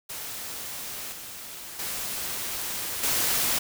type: noise with level steps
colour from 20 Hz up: white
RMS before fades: -36 / -40 / -32 / -25 dBFS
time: 0.09-3.59 s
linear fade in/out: 10 ms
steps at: 1.12 / 1.79 / 3.03 s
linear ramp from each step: 5 ms
effects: none